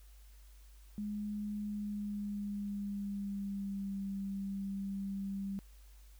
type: tone with pitch glide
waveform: sine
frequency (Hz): 208.1 to 196.42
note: G#3 to G3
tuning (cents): +4 to +4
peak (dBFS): -36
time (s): 0.98-5.59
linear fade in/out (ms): 0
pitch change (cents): -100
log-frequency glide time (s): 1.61-3.99
effects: added 50 Hz sine -54 dBFS peak until 6.19 s + white hiss -67 dBFS RMS until 6.19 s